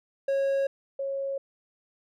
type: tone pair in turn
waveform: triangle / sine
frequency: 548 / 548 Hz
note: C#5 / C#5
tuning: -20 / -20 cents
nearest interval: unison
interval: 0 cents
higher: neither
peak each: -21 / -28 dBFS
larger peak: first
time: 0.28-0.67 / 0.99-1.38 s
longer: neither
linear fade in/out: 5 ms
effects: none